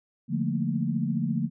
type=chord; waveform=sine; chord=Bb major seventh; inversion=first; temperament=just; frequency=145.68 / 174.81 / 218.5 / 233.1 Hz; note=D3 / F3 / A3 / Bb3; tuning=-14 / +2 / -12 / 0 cents; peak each=-30 dBFS; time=0.28-1.5 s; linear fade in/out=50 ms; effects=none